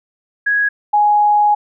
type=tone pair in turn; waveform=sine; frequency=1661.2 / 833.2 Hz; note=G#6 / G#5; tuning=0 / +5 cents; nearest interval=octave; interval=1195 cents; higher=first; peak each=-12 / -9 dBFS; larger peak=second; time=0.46-0.69 / 0.93-1.55 s; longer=second; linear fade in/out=10 ms; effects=none